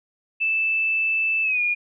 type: tone with pitch glide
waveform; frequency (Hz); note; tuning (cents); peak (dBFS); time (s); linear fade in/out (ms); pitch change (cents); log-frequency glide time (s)
sine; 2637 to 2432; E7 to D#7; 0 to -40; -19; 0.4-1.75; 20; -140; 1.43-1.61
effects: none